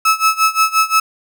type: tone with tremolo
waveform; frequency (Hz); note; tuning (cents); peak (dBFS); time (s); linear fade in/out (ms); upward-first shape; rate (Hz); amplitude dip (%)
35% pulse; 1300; E6; -24; -7; 0.05-1; 5; sine; 5.7; 90
effects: none